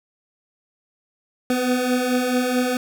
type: beating tone pair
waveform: 25% pulse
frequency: 246.9 / 251.5 Hz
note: B3 / B3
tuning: 0 / +32 cents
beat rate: 4.6 Hz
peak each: -22 / -16 dBFS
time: 1.5-2.77 s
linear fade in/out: 2 ms
effects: none